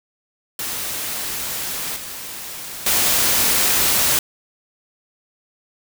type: noise with level steps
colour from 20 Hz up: white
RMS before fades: -26 / -32 / -17 dBFS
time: 0.59-4.19 s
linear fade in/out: 2 ms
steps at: 1.96 / 2.86 s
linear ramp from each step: 5 ms
effects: none